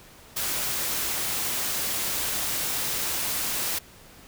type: noise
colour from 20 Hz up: white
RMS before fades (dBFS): -28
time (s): 0.36-3.79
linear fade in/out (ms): 10
effects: pink hiss -50 dBFS RMS until 4.27 s